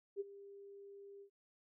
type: tone with ADSR envelope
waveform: sine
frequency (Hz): 399.4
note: G4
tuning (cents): +32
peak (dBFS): -35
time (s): 0.16-1.3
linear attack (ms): 43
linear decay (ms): 24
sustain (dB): -17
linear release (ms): 85
effects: none